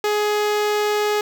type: tone with notch filter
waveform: sawtooth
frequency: 418.8 Hz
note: G#4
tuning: 15 cents sharp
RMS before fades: -20 dBFS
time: 0.04-1.21 s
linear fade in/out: 2 ms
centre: 10000 Hz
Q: 1.3
effects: none